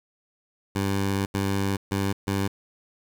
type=tone bursts at uneven times; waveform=15% pulse; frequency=98.4 Hz; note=G2; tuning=7 cents sharp; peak=-17 dBFS; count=4; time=0.75-1.26 / 1.34-1.77 / 1.91-2.13 / 2.27-2.48 s; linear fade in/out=10 ms; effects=8-bit